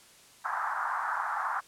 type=band-pass noise; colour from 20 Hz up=pink; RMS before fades=-32 dBFS; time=0.44-1.61 s; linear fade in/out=20 ms; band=810 to 1600 Hz; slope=48 dB/octave; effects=white hiss -56 dBFS RMS until 1.67 s + low-pass 10000 Hz 12 dB/octave